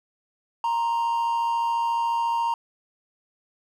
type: tone pair together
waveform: triangle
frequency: 932.3 / 1046.5 Hz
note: A#5 / C6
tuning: 0 / 0 cents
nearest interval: major second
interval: 200 cents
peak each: -20 / -31 dBFS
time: 0.64-2.54 s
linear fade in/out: 2 ms
effects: none